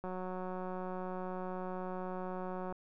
click train, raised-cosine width 1 ms, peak -28 dBFS, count 495, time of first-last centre 0.04-2.725 s, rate 184 Hz, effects none

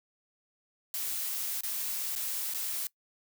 blue noise with dropouts, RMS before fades -34 dBFS, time 0.94-2.87 s, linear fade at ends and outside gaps 1 ms, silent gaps 1.609-1.634 / 2.153-2.16 / 2.538-2.546 s, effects noise-tail reverb RT60 0.1 s tail -22 dB re dry

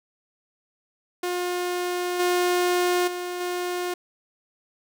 sawtooth tone with level steps, 356.9 Hz, F4, 38 cents sharp, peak -21 / -16 / -25 / -22 dBFS, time 1.23-3.94 s, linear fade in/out 5 ms, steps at 2.19 / 3.07 / 3.4 s, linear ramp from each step 10 ms, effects none

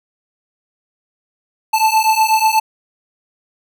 square beating tone pair, 873 / 881.2 Hz, A5 / A5, -14 / +2 cents, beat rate 8.2 Hz, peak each -15 / -15 dBFS, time 1.73-2.6 s, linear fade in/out 10 ms, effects none

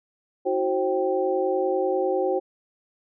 sine tone cluster, 321.8 / 371.9 / 531 / 782 Hz, E4 / F#4 / C5 / G5, -42 / +9 / +25 / -4 cents, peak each -32 / -24 / -25 / -29 dBFS, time 0.45-2.4 s, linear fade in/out 20 ms, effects none

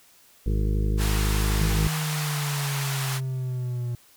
harmonic tone, 51.91 Hz, G#1, in tune, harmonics 1 / 2 / 3 / 4 / 6 / 7 / 8 / 9, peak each -22 / -28 / -32 / -34 / -38 / -39 / -40 / -41 dBFS, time 0.46-1.88 s, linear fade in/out 5 ms
pink band-pass noise, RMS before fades -32 dBFS, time 0.97-3.21 s, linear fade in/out 50 ms, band 770 to 16000 Hz, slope 24 dB/octave
triangle exponential sweep, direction down, 162.5 to 120 Hz, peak -24 dBFS, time 1.61-3.95 s, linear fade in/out 0 ms
effects white hiss -56 dBFS RMS until 4.16 s

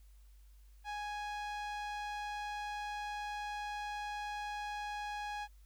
sawtooth tone with low-pass filter, 830.6 Hz, G#5, in tune, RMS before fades -41 dBFS, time 0.84-5.48 s, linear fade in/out 50 ms, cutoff 4800 Hz, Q 0.53, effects added 50 Hz sine -56 dBFS peak until 5.65 s + white hiss -73 dBFS RMS until 5.65 s

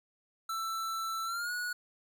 square tone with pitch glide, 1331 to 1459.9 Hz, E6 to F#6, +16 to -24 cents, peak -34 dBFS, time 0.49-1.73 s, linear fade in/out 5 ms, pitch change +160 cents, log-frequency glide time 1.25-1.52 s, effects none

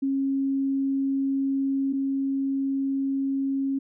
sine tone pair in turn, 272.1 / 272.1 Hz, C#4 / C#4, -32 / -32 cents, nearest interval unison, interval 0 cents, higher neither, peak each -22 / -23 dBFS, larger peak first, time 0.02-1.93 / 1.93-3.79 s, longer first, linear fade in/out 10 ms, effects none

